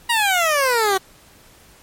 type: exponential sweep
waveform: 15% pulse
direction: down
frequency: 965 to 372.6 Hz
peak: -9 dBFS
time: 0.09-0.98 s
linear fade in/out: 10 ms
effects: pink hiss -49 dBFS RMS until 1.82 s + MP3 64 kbps